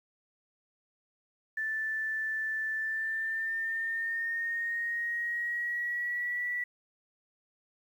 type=tone with pitch glide; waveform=sine; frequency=1760 to 1952.8 Hz; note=A6 to B6; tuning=0 to -20 cents; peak=-30 dBFS; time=1.57-6.64 s; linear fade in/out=5 ms; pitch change=+180 cents; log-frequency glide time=2.75-6.47 s; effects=10-bit